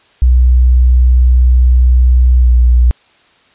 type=tone with pitch glide; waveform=sine; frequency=62.2 to 60.6 Hz; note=B1 to B1; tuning=+13 to -32 cents; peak=-4 dBFS; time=0.22-2.91 s; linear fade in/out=0 ms; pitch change=-45 cents; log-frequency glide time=2.41-2.48 s; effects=white hiss -49 dBFS RMS until 3.54 s + resampled to 8000 Hz